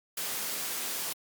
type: high-pass noise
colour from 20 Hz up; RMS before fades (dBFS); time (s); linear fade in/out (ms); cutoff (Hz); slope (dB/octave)
white; -34; 0.17-1.13; 5; 180; 12
effects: Opus 48 kbps